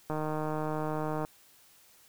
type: click train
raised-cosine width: 1 ms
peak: -20 dBFS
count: 178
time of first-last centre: 0.1-1.249 s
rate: 154 Hz
effects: white hiss -60 dBFS RMS until 2.08 s